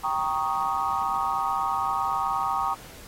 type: chord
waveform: sine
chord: Eb dominant seventh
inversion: first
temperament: equal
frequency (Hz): 784 / 932.3 / 1108.7 / 1244.5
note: G5 / Bb5 / Db6 / Eb6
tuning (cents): 0 / 0 / 0 / 0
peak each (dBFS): -29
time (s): 0.03-2.75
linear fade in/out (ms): 20
effects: pink hiss -46 dBFS RMS until 3.07 s + AAC 48 kbps